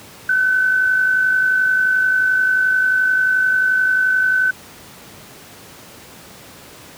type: tone with amplitude modulation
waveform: sine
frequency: 1516 Hz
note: F#6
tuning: 42 cents sharp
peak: -11 dBFS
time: 0.29-4.51 s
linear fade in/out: 5 ms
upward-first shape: sine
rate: 51.4 Hz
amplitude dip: 40%
effects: pink hiss -40 dBFS RMS until 6.97 s + high-pass 100 Hz 12 dB/octave